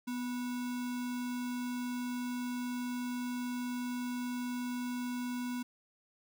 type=tone with sample-and-hold; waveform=sine; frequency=246.9 Hz; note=B3; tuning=in tune; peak=-34 dBFS; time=0.07-5.63 s; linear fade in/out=10 ms; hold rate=1225 Hz; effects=none